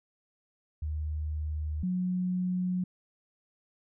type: tone pair in turn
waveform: sine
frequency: 76.5 / 181.95 Hz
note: D#2 / F#3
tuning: -29 / -29 cents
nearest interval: octave + minor third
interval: 1500 cents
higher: second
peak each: -30 / -27 dBFS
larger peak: second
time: 0.82-1.83 / 1.83-2.84 s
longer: neither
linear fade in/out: 5 ms
effects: none

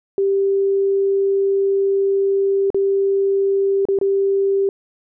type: tone with dropouts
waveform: sine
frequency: 392.9 Hz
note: G4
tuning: 4 cents sharp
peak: -14 dBFS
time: 0.18-4.69 s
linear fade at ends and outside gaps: 1 ms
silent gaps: 2.703-2.745 / 3.853-3.886 / 3.988-4.013 s
effects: none

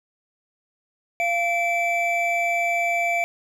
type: tone pair together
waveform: triangle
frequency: 690 / 2321 Hz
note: F5 / D7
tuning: -21 / -21 cents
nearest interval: octave + major sixth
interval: 2100 cents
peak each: -21 dBFS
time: 1.2-3.24 s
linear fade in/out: 0 ms
effects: none

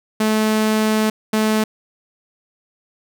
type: tone pair in turn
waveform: sawtooth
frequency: 216.7 / 216.7 Hz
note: A3 / A3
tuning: -26 / -26 cents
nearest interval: unison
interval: 0 cents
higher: neither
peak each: -11 dBFS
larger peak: neither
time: 0.2-1.1 / 1.33-1.64 s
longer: first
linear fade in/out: 5 ms
effects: none

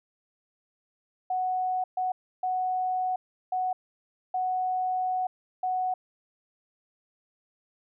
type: tone bursts at uneven times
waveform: sine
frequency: 740 Hz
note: F#5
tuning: in tune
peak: -25 dBFS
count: 6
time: 1.3-1.84 / 1.97-2.12 / 2.43-3.16 / 3.52-3.73 / 4.34-5.27 / 5.63-5.94 s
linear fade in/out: 5 ms
effects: none

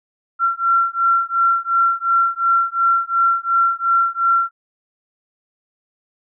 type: beating tone pair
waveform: sine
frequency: 1362 / 1364.8 Hz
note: F6 / F6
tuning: -44 / -40 cents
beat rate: 2.8 Hz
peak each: -17 dBFS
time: 0.39-4.51 s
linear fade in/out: 50 ms
effects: none

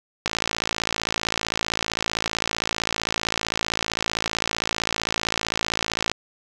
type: click train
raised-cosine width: 0.2 ms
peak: -5 dBFS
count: 326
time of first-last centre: 0.26-6.116 s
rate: 55.5 Hz
effects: none

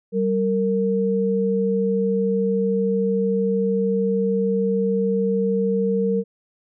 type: tone pair together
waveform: sine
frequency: 193.27 / 460 Hz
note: G3 / A#4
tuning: -24 / -23 cents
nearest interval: octave + minor third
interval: 1501 cents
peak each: -21 / -20 dBFS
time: 0.12-6.24 s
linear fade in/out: 50 ms
effects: none

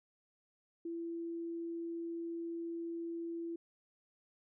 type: tone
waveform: sine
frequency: 335.7 Hz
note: E4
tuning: 32 cents sharp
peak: -38 dBFS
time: 0.85-3.56 s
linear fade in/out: 5 ms
effects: none

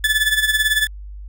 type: tone with tremolo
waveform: 30% pulse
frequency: 1734 Hz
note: A6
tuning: 26 cents flat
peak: -10 dBFS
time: 0.04-0.87 s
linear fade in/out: 2 ms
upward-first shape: sine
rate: 18 Hz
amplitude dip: 70%
effects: added 50 Hz sine -31 dBFS peak until 1.28 s

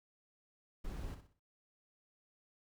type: noise with echo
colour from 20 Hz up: brown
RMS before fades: -42 dBFS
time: 0.84-1.15 s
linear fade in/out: 10 ms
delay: 62 ms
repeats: 4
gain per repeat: -9 dB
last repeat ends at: 1.398 s
effects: none

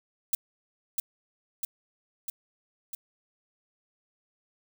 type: noise with echo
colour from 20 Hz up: violet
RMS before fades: -25 dBFS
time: 0.33-0.35 s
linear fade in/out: 2 ms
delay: 650 ms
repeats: 4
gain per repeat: -3 dB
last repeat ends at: 2.95 s
effects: none

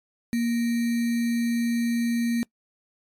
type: tone with sample-and-hold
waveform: sine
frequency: 234.7 Hz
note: A#3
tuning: 12 cents sharp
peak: -21 dBFS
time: 0.33-2.43 s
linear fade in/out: 0 ms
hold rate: 2100 Hz
effects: noise-tail reverb RT60 0.1 s tail -24 dB re dry + MP3 64 kbps

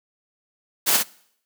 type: noise with echo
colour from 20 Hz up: white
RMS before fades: -19 dBFS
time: 0.86-0.98 s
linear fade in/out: 20 ms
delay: 56 ms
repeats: 1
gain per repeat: -3 dB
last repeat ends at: 1.036 s
effects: noise-tail reverb RT60 0.7 s tail -23 dB re dry + high-pass 200 Hz 12 dB/octave

